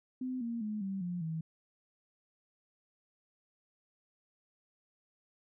sine tone with pitch steps, 255.7 / 233.1 / 212.5 / 193.78 / 176.68 / 161.08 Hz, C4 / A#3 / G#3 / G3 / F3 / E3, -40 / 0 / +40 / -20 / +20 / -40 cents, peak -34 dBFS, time 0.21-1.41 s, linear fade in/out 5 ms, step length 200 ms, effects none

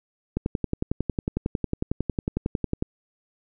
click train, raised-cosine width 3 ms, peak -11 dBFS, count 28, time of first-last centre 0.37-2.825 s, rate 11 Hz, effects none

